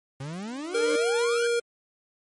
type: exponential sweep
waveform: 40% pulse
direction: up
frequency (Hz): 130 to 1612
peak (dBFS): -32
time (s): 0.2-1.47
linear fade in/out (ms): 5
type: tone with exponential growth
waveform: 35% pulse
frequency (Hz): 301.2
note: D4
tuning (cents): +44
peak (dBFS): -26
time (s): 0.27-0.96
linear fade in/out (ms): 5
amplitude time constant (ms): 150
type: tone with pitch glide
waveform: square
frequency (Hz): 466.2 to 471.6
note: A#4 to A#4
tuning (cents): 0 to +20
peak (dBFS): -23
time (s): 0.74-1.6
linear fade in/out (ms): 10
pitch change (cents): +20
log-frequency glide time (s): 0.86-1.2
effects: MP3 48 kbps